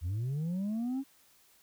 sine linear sweep, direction up, 77.78 to 277.3 Hz, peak -28 dBFS, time 0.01-1.04 s, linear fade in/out 50 ms, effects tanh soft clip ceiling -30 dBFS + white hiss -64 dBFS RMS until 1.62 s

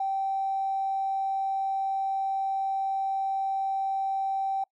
triangle tone with tanh clipping, 777 Hz, G5, 16 cents flat, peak -25 dBFS, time 0-4.64 s, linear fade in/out 5 ms, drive 2 dB, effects noise-tail reverb RT60 0.1 s tail -25 dB re dry

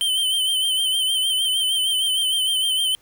square tone with vibrato, 3091 Hz, G7, 25 cents flat, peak -19 dBFS, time 0.01-2.95 s, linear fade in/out 0 ms, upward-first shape sine, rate 6.5 Hz, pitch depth 50 cents each way, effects pink hiss -58 dBFS RMS until 3.01 s

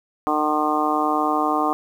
harmonic tone, 151.8 Hz, D#3, 42 cents flat, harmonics 2 / 3 / 4 / 5 / 6 / 7 / 8, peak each -24 / -29 / -30 / -23 / -30 / -24 / -26 dBFS, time 0.27-1.73 s, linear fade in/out 0 ms, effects 8-bit

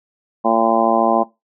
harmonic tone, 113.8 Hz, A#2, 41 cents flat, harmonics 2 / 3 / 4 / 5 / 6 / 7 / 8 / 9, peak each -20 / -22 / -25 / -20 / -19 / -19 / -25 / -21 dBFS, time 0.44-1.24 s, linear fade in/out 20 ms, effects noise-tail reverb RT60 0.2 s tail -18 dB re dry

